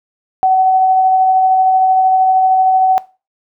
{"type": "tone with tremolo", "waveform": "sine", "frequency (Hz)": 754, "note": "F#5", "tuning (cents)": 32, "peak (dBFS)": -7, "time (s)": [0.43, 2.98], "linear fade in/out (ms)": 0, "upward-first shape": "sine", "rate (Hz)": 13, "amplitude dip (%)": 25, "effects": ["noise-tail reverb RT60 0.3 s tail -19 dB re dry"]}